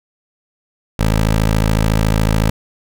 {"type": "tone", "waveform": "15% pulse", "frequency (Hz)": 53.9, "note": "A1", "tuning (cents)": -35, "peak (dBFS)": -6, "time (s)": [0.99, 2.5], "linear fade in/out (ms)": 5, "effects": []}